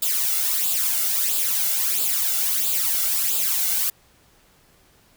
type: noise with flanger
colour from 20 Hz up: blue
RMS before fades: -22 dBFS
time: 0.02-3.9 s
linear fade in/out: 5 ms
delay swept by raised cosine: 0.25 to 1.45 ms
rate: 1.5 Hz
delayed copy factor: +0.65
effects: pink hiss -57 dBFS RMS until 5.16 s